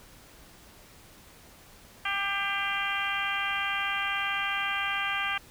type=harmonic tone with a mistuned harmonic; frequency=396.3 Hz; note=G4; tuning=19 cents sharp; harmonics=2 / 3 / 4 / 5 / 6 / 7 / 8; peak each=-37 / -34 / -33 / -36 / -34 / -36 / -37 dBFS; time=2.05-5.38 s; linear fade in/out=5 ms; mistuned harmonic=5; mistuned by=+33 cents; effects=pink hiss -53 dBFS RMS until 5.5 s